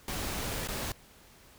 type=noise with dropouts; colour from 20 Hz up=pink; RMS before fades=-35 dBFS; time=0.08-0.92 s; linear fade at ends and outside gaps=2 ms; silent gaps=0.674-0.685 s; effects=pink hiss -57 dBFS RMS until 1.58 s